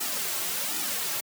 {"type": "noise with flanger", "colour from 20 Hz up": "white", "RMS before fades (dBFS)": -30, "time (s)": [0, 1.21], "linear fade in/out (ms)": 10, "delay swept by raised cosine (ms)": [1.8, 4.1], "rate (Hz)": 1.3, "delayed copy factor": -0.85, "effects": ["high-pass 200 Hz 12 dB/octave"]}